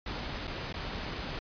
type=noise with dropouts; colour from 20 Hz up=pink; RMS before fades=-37 dBFS; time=0.06-1.39 s; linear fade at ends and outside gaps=2 ms; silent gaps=0.471-0.476 / 0.727-0.74 s; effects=resampled to 11025 Hz